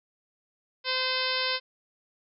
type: harmonic tone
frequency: 515 Hz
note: C5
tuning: 28 cents flat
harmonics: 1 / 2 / 3 / 4 / 5 / 6 / 7 / 8 / 9 / 10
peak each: -35 / -35 / -35 / -35 / -35 / -35 / -35 / -35 / -35 / -35 dBFS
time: 0.84-1.6 s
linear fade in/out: 50 ms
effects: none